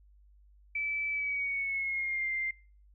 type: tone with pitch glide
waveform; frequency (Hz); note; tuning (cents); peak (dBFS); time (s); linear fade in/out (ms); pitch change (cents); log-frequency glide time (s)
sine; 2311 to 2095; D7 to C7; -28 to +2; -30; 0.75-2.51; 5; -170; 1.1-2.29
effects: noise-tail reverb RT60 0.4 s tail -23 dB re dry + added 50 Hz sine -57 dBFS peak until 2.94 s